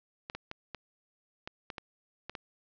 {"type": "clicks", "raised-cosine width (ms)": 0.3, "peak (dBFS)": -23, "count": 9, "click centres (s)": [0.299, 0.35, 0.514, 0.747, 1.475, 1.702, 1.782, 2.296, 2.352], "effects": ["resampled to 16000 Hz", "10-bit"]}